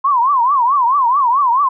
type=tone with vibrato; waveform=sine; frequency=1039 Hz; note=C6; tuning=12 cents flat; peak=-10 dBFS; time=0.04-1.69 s; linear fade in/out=10 ms; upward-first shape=triangle; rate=4.6 Hz; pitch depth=230 cents each way; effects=none